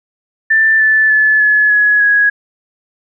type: tone with pitch steps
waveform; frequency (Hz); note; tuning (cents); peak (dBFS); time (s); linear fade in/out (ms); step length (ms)
sine; 1773 / 1750.6 / 1728.5 / 1706.7 / 1685.1 / 1663.9; A6 / A6 / A6 / G#6 / G#6 / G#6; +13 / -9 / -31 / +47 / +25 / +3; -7; 0.5-2.3; 10; 300
effects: none